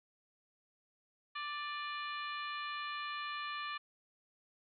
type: harmonic tone with a mistuned harmonic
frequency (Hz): 587.3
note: D5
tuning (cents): 0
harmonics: 2 / 3 / 4 / 5 / 6 / 7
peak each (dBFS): -41 / -45 / -47 / -49 / -51 / -52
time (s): 1.35-3.78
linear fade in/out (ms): 10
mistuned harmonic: 4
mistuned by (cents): +36
effects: none